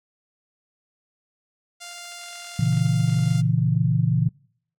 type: tone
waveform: 5% pulse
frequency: 698.5 Hz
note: F5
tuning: in tune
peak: -25 dBFS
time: 1.8-3.42 s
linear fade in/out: 20 ms
type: chord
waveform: sine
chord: A# diminished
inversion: none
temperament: equal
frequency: 116.54 / 138.59 / 164.81 Hz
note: A#2 / C#3 / E3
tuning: 0 / 0 / 0 cents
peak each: -22 dBFS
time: 2.59-4.29 s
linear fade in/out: 5 ms
effects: noise-tail reverb RT60 0.6 s tail -25 dB re dry + AAC 64 kbps